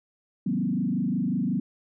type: tone with frequency modulation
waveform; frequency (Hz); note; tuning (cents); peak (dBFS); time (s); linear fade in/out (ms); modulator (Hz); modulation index
sine; 214.2; A3; -46; -23; 0.46-1.6; 5; 25.5; 2.1
effects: none